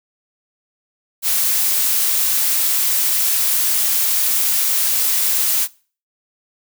blue noise, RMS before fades -17 dBFS, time 1.22-5.68 s, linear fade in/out 50 ms, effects noise-tail reverb RT60 0.4 s tail -22 dB re dry

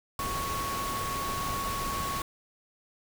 sine tone in noise, 1108.7 Hz, C#6, in tune, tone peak -32 dBFS, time 0.19-2.22 s, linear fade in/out 2 ms, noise pink, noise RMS -35 dBFS, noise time 0.19-2.22 s, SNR 0 dB, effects none

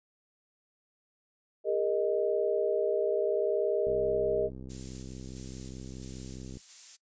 sine chord, Ab suspended second, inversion none, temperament equal with one note detuned, 405.6 / 466.2 / 622.3 Hz, Ab4 / Bb4 / Eb5, -41 / 0 / 0 cents, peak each -30 dBFS, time 1.64-4.5 s, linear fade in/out 50 ms
click train, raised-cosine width 3 ms, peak -31 dBFS, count 176, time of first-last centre 3.87-6.571 s, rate 64.8 Hz
violet noise with tremolo, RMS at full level -40 dBFS, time 4.69-6.97 s, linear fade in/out 20 ms, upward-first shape square, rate 1.5 Hz, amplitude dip 35%
effects noise-tail reverb RT60 0.1 s tail -20 dB re dry + resampled to 16000 Hz

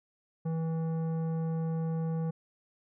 sine tone with tanh clipping, 162.5 Hz, E3, 24 cents flat, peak -31 dBFS, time 0.45-2.31 s, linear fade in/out 10 ms, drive 12 dB, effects none

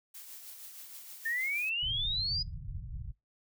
blue noise with tremolo, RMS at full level -46 dBFS, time 0.14-1.7 s, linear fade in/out 10 ms, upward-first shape triangle, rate 6.4 Hz, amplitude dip 45%
sine exponential sweep, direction up, 1782 to 5000 Hz, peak -30 dBFS, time 1.25-2.43 s, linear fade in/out 10 ms
pink low-pass noise, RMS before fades -40 dBFS, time 1.82-3.12 s, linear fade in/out 10 ms, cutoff 150 Hz, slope 48 dB/octave
effects noise-tail reverb RT60 0.2 s tail -23 dB re dry

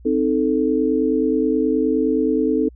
sine chord, A diminished, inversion first, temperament equal, 261.6 / 311.1 / 440 Hz, C4 / Eb4 / A4, 0 / 0 / 0 cents, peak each -20 dBFS, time 0.05-2.69 s, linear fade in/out 10 ms, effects added 60 Hz sine -41 dBFS peak until 2.75 s

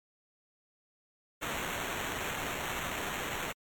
white noise with sample-and-hold, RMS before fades -36 dBFS, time 1.41-3.53 s, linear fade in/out 20 ms, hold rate 4900 Hz, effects MP3 96 kbps

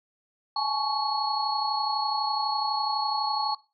sine tone cluster, 836 / 868 / 1113 / 4347 Hz, G#5 / A5 / C#6 / C#8, +11 / -24 / +7 / -35 cents, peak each -30 dBFS, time 0.56-3.55 s, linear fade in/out 5 ms, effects noise-tail reverb RT60 0.3 s tail -20 dB re dry

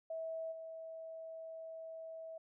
sine tone with level steps, 649 Hz, E5, 27 cents flat, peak -39 / -45 dBFS, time 0.1-2.38 s, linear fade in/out 5 ms, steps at 0.51 s, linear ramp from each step 20 ms, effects none

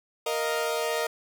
sawtooth chord, Bb suspended fourth, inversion none, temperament equal, 466.2 / 622.3 / 698.5 Hz, Bb4 / Eb5 / F5, 0 / 0 / 0 cents, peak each -25 / -26 / -31 dBFS, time 0.26-1.07 s, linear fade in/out 5 ms, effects none

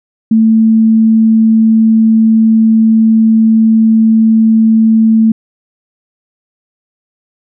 sine tone, 222.3 Hz, A3, 18 cents sharp, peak -4 dBFS, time 0.31-5.32 s, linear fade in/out 5 ms, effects none

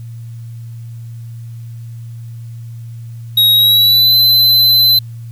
square tone with pitch glide, 3796 to 4045 Hz, A#7 to B7, +31 to +41 cents, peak -7 dBFS, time 3.37-4.99 s, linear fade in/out 5 ms, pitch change +110 cents, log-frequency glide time 3.53-4.15 s, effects added 116 Hz sine -26 dBFS peak until 5.31 s + white hiss -52 dBFS RMS until 5.31 s

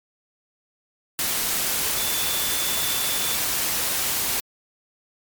sine tone in noise, 3500 Hz, A7, 10 cents flat, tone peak -31 dBFS, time 1.98-3.35 s, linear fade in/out 0 ms, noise white, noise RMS -24 dBFS, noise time 1.19-4.4 s, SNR -10 dB, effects MP3 96 kbps

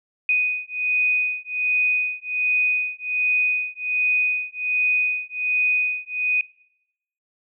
sine beating tone pair, 2489 / 2490.3 Hz, D#7 / D#7, 0 / +1 cents, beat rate 1.3 Hz, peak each -22 dBFS, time 0.29-6.41 s, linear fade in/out 2 ms, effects noise-tail reverb RT60 0.8 s tail -22 dB re dry

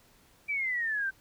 sine exponential sweep, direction down, 2349 to 1534 Hz, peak -28 dBFS, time 0.48-1.11 s, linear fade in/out 20 ms, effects pink hiss -62 dBFS RMS until 1.2 s

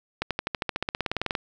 accelerating click train, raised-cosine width 0.3 ms, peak -10 dBFS, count 19, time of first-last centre 0.22-1.352 s, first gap 87 ms, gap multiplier 0.96, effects none

